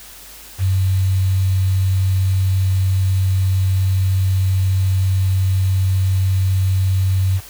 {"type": "tone with quantisation", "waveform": "sine", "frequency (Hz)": 94.8, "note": "F#2", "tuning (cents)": 43, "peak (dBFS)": -13, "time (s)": [0.58, 7.41], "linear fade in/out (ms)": 50, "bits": 6, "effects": ["added 50 Hz sine -46 dBFS peak until 7.49 s", "white hiss -39 dBFS RMS until 7.49 s"]}